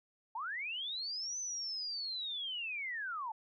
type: linear two-way sweep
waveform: sine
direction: up then down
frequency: 839 to 6150 to 839 Hz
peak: -37 dBFS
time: 0.35-3.32 s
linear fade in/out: 5 ms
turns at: 1.39 s
effects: none